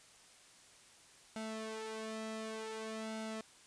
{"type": "tone with flanger", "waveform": "sawtooth", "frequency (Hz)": 220, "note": "A3", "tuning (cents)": 0, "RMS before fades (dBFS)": -43, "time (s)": [1.36, 3.41], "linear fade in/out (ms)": 2, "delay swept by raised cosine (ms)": [1.4, 3], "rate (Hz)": 0.55, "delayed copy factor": 0.8, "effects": ["white hiss -61 dBFS RMS until 3.66 s", "resampled to 22050 Hz"]}